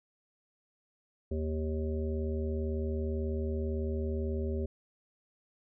harmonic tone, 78.1 Hz, D#2, 7 cents sharp, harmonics 1 / 3 / 5 / 7 / 8, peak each -32 / -38 / -37 / -43 / -52 dBFS, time 1.31-4.66 s, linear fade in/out 5 ms, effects none

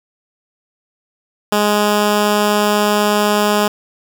10% pulse tone, 208.1 Hz, G#3, 4 cents sharp, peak -4 dBFS, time 1.52-3.68 s, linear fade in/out 5 ms, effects 7-bit

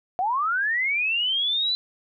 sine linear sweep, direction up, 698.5 to 4037 Hz, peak -21 dBFS, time 0.19-1.75 s, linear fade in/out 0 ms, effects none

